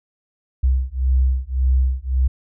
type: beating tone pair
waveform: sine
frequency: 63.8 / 65.6 Hz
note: C2 / C2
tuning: -43 / +5 cents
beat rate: 1.8 Hz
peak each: -18 dBFS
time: 0.63-2.28 s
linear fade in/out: 10 ms
effects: none